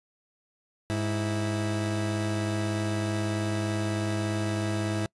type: tone pair together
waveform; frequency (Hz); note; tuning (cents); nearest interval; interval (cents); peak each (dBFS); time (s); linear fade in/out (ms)
30% pulse; 103.3 / 328; G#2 / E4; -9 / -9; octave + minor sixth; 2000; -26 / -28; 0.9-5.06; 0
effects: noise-tail reverb RT60 0.1 s tail -25 dB re dry + resampled to 24000 Hz